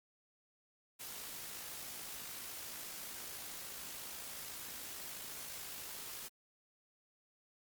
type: noise with amplitude modulation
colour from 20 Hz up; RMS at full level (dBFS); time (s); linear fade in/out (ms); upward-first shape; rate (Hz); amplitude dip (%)
white; -45; 0.99-6.29; 20; sine; 53.9; 35
effects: Opus 48 kbps